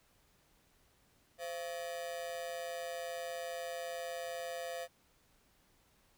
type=ring-modulated tone; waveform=45% pulse; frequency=600 Hz; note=D5; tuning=37 cents sharp; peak=-36 dBFS; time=1.38-4.88 s; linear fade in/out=50 ms; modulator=81.2 Hz; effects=pink hiss -70 dBFS RMS until 6.17 s